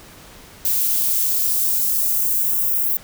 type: noise with high-pass filter sweep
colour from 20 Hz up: violet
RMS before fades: -19 dBFS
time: 0.65-2.97 s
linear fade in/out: 2 ms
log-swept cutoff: 1800 to 12000 Hz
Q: 0.72
effects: pink hiss -43 dBFS RMS until 3.03 s